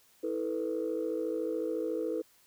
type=chord; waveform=sine; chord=E suspended fourth; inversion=none; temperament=equal with one note detuned; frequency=324.3 / 440 / 493.9 Hz; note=E4 / A4 / B4; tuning=-28 / 0 / 0 cents; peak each=-34 dBFS; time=0.23-2.22 s; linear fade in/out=10 ms; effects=tanh soft clip ceiling -23 dBFS + white hiss -64 dBFS RMS until 2.46 s